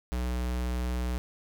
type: tone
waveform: square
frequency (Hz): 61.5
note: B1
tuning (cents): -7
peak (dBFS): -29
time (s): 0.12-1.18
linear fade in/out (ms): 0
effects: none